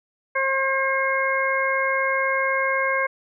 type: harmonic tone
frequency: 536 Hz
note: C5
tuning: 42 cents sharp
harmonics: 1 / 2 / 3 / 4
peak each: -25 / -25 / -25 / -25 dBFS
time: 0.35-3.07 s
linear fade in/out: 10 ms
effects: none